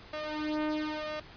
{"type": "tone with flanger", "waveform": "sawtooth", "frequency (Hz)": 305.3, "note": "D#4", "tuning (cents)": -33, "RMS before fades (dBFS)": -34, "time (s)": [0.13, 1.2], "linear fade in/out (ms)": 5, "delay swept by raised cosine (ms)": [1.5, 3.2], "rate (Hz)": 0.99, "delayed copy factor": 0.85, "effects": ["pink hiss -51 dBFS RMS until 1.36 s", "resampled to 11025 Hz"]}